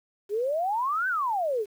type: exponential two-way sweep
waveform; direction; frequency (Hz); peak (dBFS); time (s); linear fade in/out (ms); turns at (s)
sine; up then down; 392 to 1568 to 392; -24; 0.29-1.66; 50; 1.08
effects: 9-bit